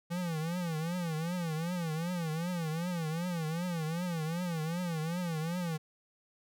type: tone with vibrato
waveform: square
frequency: 167.7 Hz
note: E3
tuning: 30 cents sharp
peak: -33 dBFS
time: 0.1-5.78 s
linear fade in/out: 20 ms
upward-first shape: triangle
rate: 2.6 Hz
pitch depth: 160 cents each way
effects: none